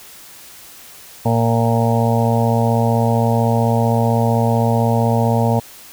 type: harmonic tone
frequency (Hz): 115.7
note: A#2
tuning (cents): -13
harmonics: 1 / 2 / 4 / 5 / 6 / 7 / 8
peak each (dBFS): -16 / -19 / -22 / -23 / -24 / -24 / -25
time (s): 1.25-5.6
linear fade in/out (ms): 10
effects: white hiss -40 dBFS RMS until 5.92 s